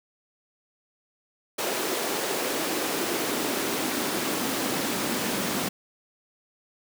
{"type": "noise with high-pass filter sweep", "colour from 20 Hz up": "pink", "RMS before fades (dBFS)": -28, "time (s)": [1.58, 5.69], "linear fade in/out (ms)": 10, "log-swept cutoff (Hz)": [400, 210], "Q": 1.9, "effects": []}